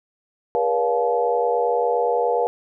sine tone cluster, 410.8 / 480.6 / 568 / 704 / 859 Hz, G#4 / B4 / C#5 / F5 / A5, -19 / -47 / +42 / +14 / -42 cents, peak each -29 / -20 / -28 / -24 / -25 dBFS, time 0.55-2.47 s, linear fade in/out 0 ms, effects none

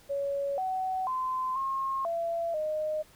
sine tone with pitch steps, 560 / 752 / 1031 / 1075 / 674 / 616 Hz, C#5 / F#5 / C6 / C6 / E5 / D#5, +18 / +28 / -26 / +47 / +38 / -17 cents, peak -28 dBFS, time 0.09-3.03 s, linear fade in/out 20 ms, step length 490 ms, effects pink hiss -58 dBFS RMS until 3.15 s

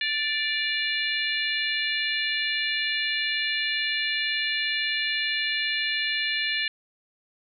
harmonic tone with a mistuned harmonic, 587.3 Hz, D5, in tune, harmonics 3 / 4 / 5 / 6 / 7, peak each -29 / -30 / -31 / -32 / -32 dBFS, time 0.01-6.68 s, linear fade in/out 2 ms, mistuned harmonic 5, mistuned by -36 cents, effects none

